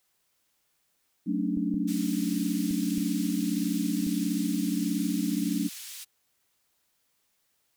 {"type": "chord", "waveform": "sine", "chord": "D major seventh", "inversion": "first", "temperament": "equal with one note detuned", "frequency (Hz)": [185, 220, 277.2, 298.8], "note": ["F#3", "A3", "C#4", "D4"], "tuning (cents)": [0, 0, 0, 30], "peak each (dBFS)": -31, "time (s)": [1.26, 5.69], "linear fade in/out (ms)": 20}
{"type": "clicks", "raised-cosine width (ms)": 3, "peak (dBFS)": -28, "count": 5, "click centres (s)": [1.572, 1.742, 2.71, 2.98, 4.068]}
{"type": "band-pass noise", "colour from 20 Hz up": "white", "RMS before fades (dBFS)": -42, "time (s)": [1.87, 6.05], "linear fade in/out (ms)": 20, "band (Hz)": [2500, 12000], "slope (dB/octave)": 12}
{"effects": ["white hiss -73 dBFS RMS until 7.76 s"]}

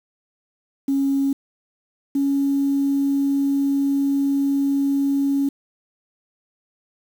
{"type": "tone pair in turn", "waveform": "sine", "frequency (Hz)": [274.8, 278.2], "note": ["C#4", "C#4"], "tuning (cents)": [-15, 6], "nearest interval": "unison", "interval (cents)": 21, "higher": "second", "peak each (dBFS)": -16, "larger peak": "neither", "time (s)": [[0.88, 1.33], [2.15, 5.49]], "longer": "second", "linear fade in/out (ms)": 5, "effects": ["tanh soft clip ceiling -12 dBFS", "7-bit"]}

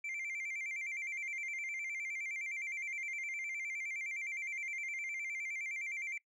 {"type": "tone with vibrato", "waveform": "sine", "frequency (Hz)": 2217, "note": "C#7", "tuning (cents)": 0, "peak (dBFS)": -35, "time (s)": [0.04, 6.18], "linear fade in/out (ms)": 5, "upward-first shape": "square", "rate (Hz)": 9.7, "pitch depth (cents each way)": 90, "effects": ["noise-tail reverb RT60 0.1 s tail -25 dB re dry", "tanh soft clip ceiling -37 dBFS"]}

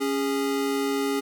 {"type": "tone pair together", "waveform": "square", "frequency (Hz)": [277.1, 410], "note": ["C#4", "G#4"], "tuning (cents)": [-1, -22], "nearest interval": "perfect fifth", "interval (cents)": 679, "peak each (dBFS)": -27, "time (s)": [0, 1.21], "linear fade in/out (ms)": 20, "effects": []}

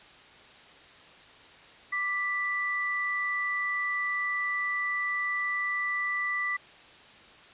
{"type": "tone pair together", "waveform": "sine", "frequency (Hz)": [1174.6, 1975.5], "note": ["D6", "B6"], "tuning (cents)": [0, 0], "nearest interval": "major sixth", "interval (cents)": 900, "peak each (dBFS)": [-34, -28], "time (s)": [1.92, 6.57], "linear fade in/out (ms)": 10, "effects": ["white hiss -52 dBFS RMS until 7.53 s", "resampled to 8000 Hz"]}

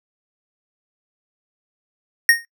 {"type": "tone with exponential decay", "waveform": "square", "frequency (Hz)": 1856, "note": "A#6", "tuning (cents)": -8, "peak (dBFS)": -7, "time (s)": [2.29, 2.45], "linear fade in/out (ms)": 1, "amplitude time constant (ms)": 33, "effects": ["noise-tail reverb RT60 0.1 s tail -20 dB re dry"]}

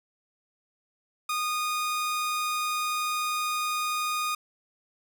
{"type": "tone", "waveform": "sawtooth", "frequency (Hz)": 1231, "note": "D#6", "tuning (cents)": -19, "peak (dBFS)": -23, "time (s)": [1.29, 4.35], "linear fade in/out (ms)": 5, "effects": []}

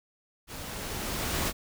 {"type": "noise with level ramp", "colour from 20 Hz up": "pink", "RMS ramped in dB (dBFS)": [-41, -28], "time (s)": [0.47, 1.53], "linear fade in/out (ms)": 50, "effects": []}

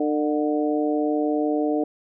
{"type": "harmonic tone with a mistuned harmonic", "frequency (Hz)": 150.5, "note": "D3", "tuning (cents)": 43, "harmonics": [2, 3, 4, 5], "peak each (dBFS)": [-22, -26, -28, -30], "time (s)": [0, 1.84], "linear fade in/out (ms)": 5, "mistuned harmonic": 5, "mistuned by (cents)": -40, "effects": []}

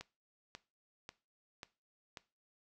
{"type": "click train", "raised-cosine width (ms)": 0.2, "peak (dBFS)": -28, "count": 5, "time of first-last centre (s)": [0.01, 2.172], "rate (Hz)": 1.85, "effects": ["noise-tail reverb RT60 0.3 s tail -18 dB re dry"]}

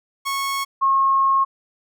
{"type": "tone pair in turn", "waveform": ["sawtooth", "sine"], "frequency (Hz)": [1100, 1083], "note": ["C#6", "C#6"], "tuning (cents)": [-14, -41], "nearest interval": "unison", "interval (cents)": 27, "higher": "first", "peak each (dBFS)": [-18, -14], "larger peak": "second", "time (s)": [[0.25, 0.65], [0.81, 1.45]], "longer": "second", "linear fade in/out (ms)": 20, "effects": []}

